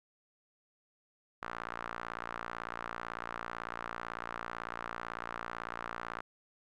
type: tone with band-pass filter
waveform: sawtooth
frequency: 58 Hz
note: A#1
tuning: 8 cents flat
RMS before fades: -42 dBFS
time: 1.42-6.21 s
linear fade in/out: 5 ms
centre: 1300 Hz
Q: 2.4
effects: none